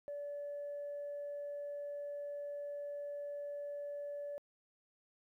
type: tone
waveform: sine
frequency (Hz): 577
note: D5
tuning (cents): -31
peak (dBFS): -39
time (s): 0.08-4.38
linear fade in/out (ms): 0
effects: tanh soft clip ceiling -37 dBFS + 13-bit